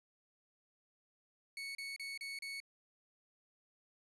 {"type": "tone bursts", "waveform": "30% pulse", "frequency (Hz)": 2217, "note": "C#7", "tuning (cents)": 0, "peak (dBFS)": -39, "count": 5, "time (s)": [1.57, 2.602], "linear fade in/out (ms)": 2, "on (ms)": 180, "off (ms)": 33, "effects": ["resampled to 24000 Hz"]}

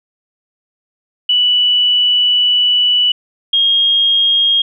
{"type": "tone pair in turn", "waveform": "sine", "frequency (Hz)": [2960, 3249], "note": ["F#7", "G#7"], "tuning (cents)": [0, -39], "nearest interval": "major second", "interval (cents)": 161, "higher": "second", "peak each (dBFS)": -9, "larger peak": "neither", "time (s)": [[1.29, 3.12], [3.53, 4.62]], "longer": "first", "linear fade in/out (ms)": 5, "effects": []}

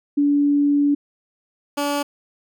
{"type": "tone pair in turn", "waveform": ["sine", "15% pulse"], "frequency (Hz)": [287.6, 287.6], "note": ["D4", "D4"], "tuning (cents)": [-36, -36], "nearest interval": "unison", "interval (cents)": 0, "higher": "neither", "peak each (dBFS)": -14, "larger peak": "neither", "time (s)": [[0.17, 0.95], [1.77, 2.03]], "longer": "first", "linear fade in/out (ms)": 10, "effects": []}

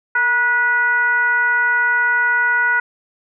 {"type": "tone with frequency modulation", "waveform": "sine", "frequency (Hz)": 1462, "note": "F#6", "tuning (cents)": -21, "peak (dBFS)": -13, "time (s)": [0.15, 2.8], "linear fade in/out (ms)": 5, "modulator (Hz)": 502, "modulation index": 0.7, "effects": []}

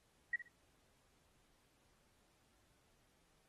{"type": "tone with echo", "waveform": "sine", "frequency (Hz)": 1911, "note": "A#6", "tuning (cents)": 43, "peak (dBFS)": -33, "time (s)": [0.33, 0.36], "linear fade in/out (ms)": 5, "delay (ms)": 62, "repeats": 2, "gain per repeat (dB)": -13, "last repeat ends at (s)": 0.484, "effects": ["pink hiss -75 dBFS RMS until 3.48 s", "AAC 32 kbps"]}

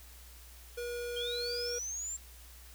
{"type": "tone", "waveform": "square", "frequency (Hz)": 480.9, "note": "B4", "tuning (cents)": -46, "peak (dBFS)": -37, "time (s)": [0.77, 1.79], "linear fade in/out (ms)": 10}
{"type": "linear sweep", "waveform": "sine", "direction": "up", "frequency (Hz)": [3136, 7459], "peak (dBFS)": -36, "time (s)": [1.16, 2.17], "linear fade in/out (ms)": 10}
{"effects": ["added 60 Hz sine -52 dBFS peak until 2.74 s", "white hiss -56 dBFS RMS until 2.74 s"]}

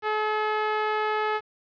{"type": "tone with low-pass filter", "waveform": "5% pulse", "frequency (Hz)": 428.3, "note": "A4", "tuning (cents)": -47, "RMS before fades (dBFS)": -26, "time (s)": [0.02, 1.41], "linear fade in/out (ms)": 50, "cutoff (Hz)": 1300, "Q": 0.84, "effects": ["resampled to 11025 Hz", "9-bit"]}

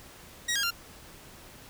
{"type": "tone with pitch steps", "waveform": "15% pulse", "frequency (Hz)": [1898, 1623.9, 1389.4], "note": ["A#6", "G#6", "F6"], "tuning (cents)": [31, -39, -9], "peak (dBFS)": -20, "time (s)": [0.48, 0.708], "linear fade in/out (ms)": 10, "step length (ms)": 76, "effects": ["pink hiss -50 dBFS RMS until 1.69 s"]}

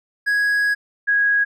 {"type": "tone pair in turn", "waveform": ["triangle", "sine"], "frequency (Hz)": [1661.2, 1652.5], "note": ["G#6", "G#6"], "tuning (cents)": [0, -9], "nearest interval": "unison", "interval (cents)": 9, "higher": "first", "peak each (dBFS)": -14, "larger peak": "neither", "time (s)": [[0.26, 0.75], [1.07, 1.45]], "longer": "first", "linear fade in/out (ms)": 20, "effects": []}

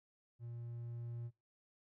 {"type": "tone with level ramp", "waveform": "triangle", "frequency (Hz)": 118.3, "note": "A#2", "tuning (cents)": 26, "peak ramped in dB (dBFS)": [-43, -40], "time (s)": [0.39, 1.31], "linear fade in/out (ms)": 50, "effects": ["noise-tail reverb RT60 0.2 s tail -19 dB re dry"]}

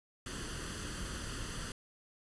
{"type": "noise with comb filter", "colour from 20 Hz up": "pink", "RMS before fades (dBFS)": -41, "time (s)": [0.26, 1.72], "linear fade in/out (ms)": 2, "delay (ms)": 0.65, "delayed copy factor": 0.65, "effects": ["resampled to 24000 Hz"]}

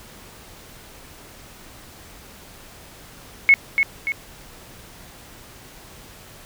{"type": "tone with echo", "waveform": "sine", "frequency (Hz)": 2192, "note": "C#7", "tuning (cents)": -20, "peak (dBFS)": -8, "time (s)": [3.49, 3.54], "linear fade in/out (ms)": 0, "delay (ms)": 290, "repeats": 2, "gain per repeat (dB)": -6, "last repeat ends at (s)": 4.12, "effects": ["pink hiss -44 dBFS RMS until 6.45 s"]}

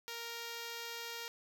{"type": "tone", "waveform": "5% pulse", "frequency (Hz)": 466.2, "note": "A#4", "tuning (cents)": 0, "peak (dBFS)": -30, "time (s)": [0.08, 1.28], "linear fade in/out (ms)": 0, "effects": []}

